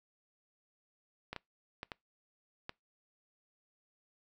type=clicks; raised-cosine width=0.3 ms; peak=-24 dBFS; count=5; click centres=1.33 / 1.363 / 1.831 / 1.918 / 2.694 s; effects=noise-tail reverb RT60 0.2 s tail -25 dB re dry